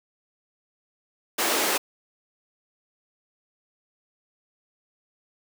pink high-pass noise, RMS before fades -24 dBFS, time 1.38-1.78 s, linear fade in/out 10 ms, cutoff 310 Hz, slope 24 dB/octave, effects none

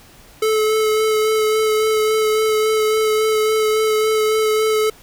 square tone with vibrato, 433.7 Hz, A4, 25 cents flat, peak -15 dBFS, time 0.42-4.9 s, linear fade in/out 5 ms, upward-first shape sine, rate 3.6 Hz, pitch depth 14 cents each way, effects pink hiss -46 dBFS RMS until 5.02 s

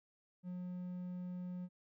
triangle tone, 180 Hz, F#3, 47 cents flat, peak -39 dBFS, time 0.43-1.69 s, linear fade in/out 50 ms, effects none

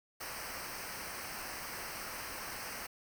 pink noise with comb filter, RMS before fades -43 dBFS, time 0.2-2.87 s, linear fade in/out 10 ms, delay 0.28 ms, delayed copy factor -0.75, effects none

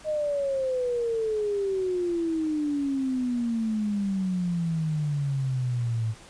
sine exponential sweep, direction down, 624 to 109 Hz, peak -24 dBFS, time 0.04-6.15 s, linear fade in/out 50 ms, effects pink hiss -49 dBFS RMS until 6.29 s + resampled to 22050 Hz

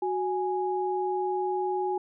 sine tone pair together, 370 / 830.6 Hz, F#4 / G#5, 0 / 0 cents, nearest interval octave + major second, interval 1400 cents, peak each -28 / -29 dBFS, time 0.02-1.98 s, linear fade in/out 5 ms, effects none

